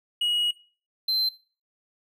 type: tone pair in turn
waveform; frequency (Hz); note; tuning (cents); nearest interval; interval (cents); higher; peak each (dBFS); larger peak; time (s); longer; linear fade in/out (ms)
triangle; 2900 / 4101; F#7 / C8; -35 / -36; tritone; 599; second; -21; neither; 0.21-0.51 / 1.08-1.29; first; 5
effects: noise-tail reverb RT60 0.4 s tail -20 dB re dry